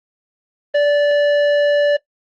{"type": "tone with tanh clipping", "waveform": "sine", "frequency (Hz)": 582, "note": "D5", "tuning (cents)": -16, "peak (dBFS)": -13, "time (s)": [0.74, 1.97], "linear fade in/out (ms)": 10, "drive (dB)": 11, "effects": ["noise-tail reverb RT60 0.1 s tail -18 dB re dry", "Opus 24 kbps"]}